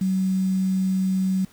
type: tone with quantisation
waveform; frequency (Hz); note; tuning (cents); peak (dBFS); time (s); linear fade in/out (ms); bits
sine; 188.9; F#3; +36; -19; 0.01-1.45; 5; 7
effects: pink hiss -54 dBFS RMS until 1.52 s